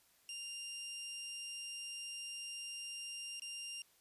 20% pulse tone with dropouts, 2794 Hz, F7, in tune, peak -39 dBFS, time 0.29-3.82 s, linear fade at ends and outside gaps 1 ms, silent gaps 3.397-3.42 s, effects white hiss -70 dBFS RMS until 4 s + resampled to 32000 Hz

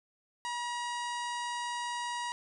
harmonic tone with a mistuned harmonic, 955 Hz, A#5, 42 cents sharp, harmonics 1 / 2 / 3 / 4 / 5 / 6 / 7 / 8 / 9 / 10, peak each -35 / -41 / -45 / -47 / -49 / -51 / -52 / -53 / -54 / -55 dBFS, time 0.45-2.32 s, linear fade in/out 0 ms, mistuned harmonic 1, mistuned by +18 cents, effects none

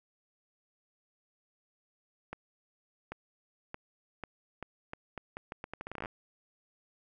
accelerating click train, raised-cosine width 0.5 ms, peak -24 dBFS, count 21, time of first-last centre 2.33-6.058 s, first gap 790 ms, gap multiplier 0.79, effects none

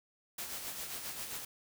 white noise with tremolo, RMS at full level -40 dBFS, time 0.38-1.45 s, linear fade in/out 5 ms, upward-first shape sine, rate 7.5 Hz, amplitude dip 45%, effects none

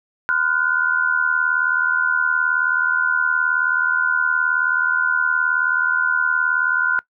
sine tone cluster, 1025 / 1422 / 1501 Hz, C6 / F6 / F#6, -36 / +31 / +24 cents, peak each -27 / -18 / -19 dBFS, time 0.29-6.99 s, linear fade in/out 0 ms, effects noise-tail reverb RT60 0.1 s tail -21 dB re dry

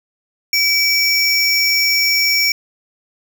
square tone pair together, 2297 / 5469 Hz, D7 / F8, -39 / -37 cents, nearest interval octave + minor third, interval 1502 cents, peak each -16 dBFS, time 0.53-2.52 s, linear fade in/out 2 ms, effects none

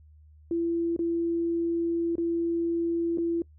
sine tone with dropouts, 337 Hz, E4, 38 cents sharp, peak -24 dBFS, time 0.51-3.42 s, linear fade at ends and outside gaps 2 ms, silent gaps 0.964-0.991 / 2.155-2.181 / 3.175-3.183 s, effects noise-tail reverb RT60 0.1 s tail -24 dB re dry + added 76 Hz sine -51 dBFS peak until 3.58 s

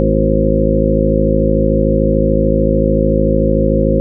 harmonic tone with a mistuned harmonic, 53.5 Hz, A1, 48 cents flat, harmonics 1 / 2 / 3 / 4 / 5 / 6 / 7 / 9 / 10, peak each -16 / -22 / -18 / -18 / -21 / -21 / -20 / -20 / -16 dBFS, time 0-4 s, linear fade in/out 0 ms, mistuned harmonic 5, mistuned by -39 cents, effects none

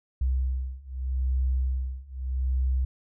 sine beating tone pair, 64.1 / 64.91 Hz, C2 / C2, -35 / -13 cents, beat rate 0.81 Hz, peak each -28 / -27 dBFS, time 0.21-2.85 s, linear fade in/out 5 ms, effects none

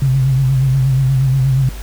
sine tone with vibrato, 132.8 Hz, C3, 26 cents sharp, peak -10 dBFS, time 0.02-1.69 s, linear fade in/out 2 ms, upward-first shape sine, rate 8.4 Hz, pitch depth 58 cents each way, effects added 50 Hz sine -26 dBFS peak until 1.82 s + pink hiss -36 dBFS RMS until 1.82 s

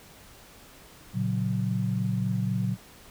sine chord, F# major, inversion first, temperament equal with one note detuned, 116.54 / 140.28 / 185 Hz, A#2 / C#3 / F#3, 0 / +21 / 0 cents, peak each -28 / -32 / -28 dBFS, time 1.13-2.77 s, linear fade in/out 50 ms, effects pink hiss -51 dBFS RMS until 3.1 s

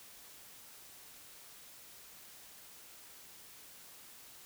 silence, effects white hiss -55 dBFS RMS until 4.45 s

